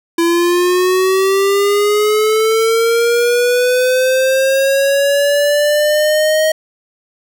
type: linear sweep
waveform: square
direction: up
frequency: 335.1 to 630 Hz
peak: -11 dBFS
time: 0.18-6.52 s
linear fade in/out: 5 ms
effects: none